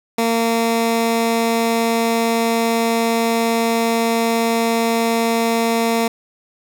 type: tone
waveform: 15% pulse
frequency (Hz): 229.4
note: A#3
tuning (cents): -28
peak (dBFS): -9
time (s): 0.18-6.08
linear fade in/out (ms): 5
effects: none